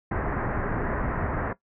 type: low-pass noise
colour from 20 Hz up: pink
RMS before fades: -28 dBFS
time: 0.11-1.53 s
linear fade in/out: 5 ms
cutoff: 1900 Hz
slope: 48 dB/octave
effects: noise-tail reverb RT60 0.1 s tail -17 dB re dry